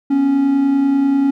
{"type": "tone pair together", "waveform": "triangle", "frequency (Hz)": [247, 277.2], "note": ["B3", "C#4"], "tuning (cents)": [0, 0], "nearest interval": "major second", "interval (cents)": 200, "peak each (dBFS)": [-21, -10], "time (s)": [0.1, 1.31], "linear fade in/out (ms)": 10, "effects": []}